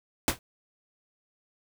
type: noise with exponential decay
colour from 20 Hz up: pink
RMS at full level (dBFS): -19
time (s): 0.28-0.39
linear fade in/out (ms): 1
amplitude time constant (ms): 22
effects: none